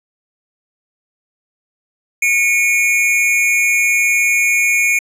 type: tone pair together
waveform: square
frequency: 2200 / 2419 Hz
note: C#7 / D#7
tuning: -14 / -49 cents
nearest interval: major second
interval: 165 cents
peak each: -15 dBFS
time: 2.22-4.99 s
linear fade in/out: 5 ms
effects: low-pass 11000 Hz 12 dB/octave